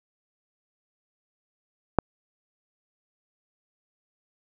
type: click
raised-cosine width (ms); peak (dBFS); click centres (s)
1; -3; 1.987
effects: none